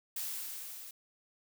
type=noise with level ramp; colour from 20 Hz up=blue; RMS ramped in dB=-37 to -48 dBFS; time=0.16-0.91 s; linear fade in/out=5 ms; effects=none